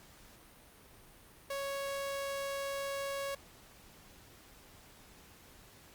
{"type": "tone", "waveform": "sawtooth", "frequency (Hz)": 554.4, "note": "C#5", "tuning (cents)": 0, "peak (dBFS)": -32, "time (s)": [1.5, 3.35], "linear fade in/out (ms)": 5, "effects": ["pink hiss -58 dBFS RMS until 5.94 s", "Opus 48 kbps"]}